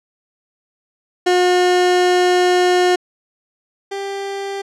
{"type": "tone pair in turn", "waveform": "30% pulse", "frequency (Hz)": [360, 395.3], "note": ["F#4", "G4"], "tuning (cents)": [-47, 15], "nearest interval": "major second", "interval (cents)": 162, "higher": "second", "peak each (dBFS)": [-9, -20], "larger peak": "first", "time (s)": [[1.26, 2.96], [3.91, 4.62]], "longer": "first", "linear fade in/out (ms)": 10, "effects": ["low-pass 7000 Hz 12 dB/octave"]}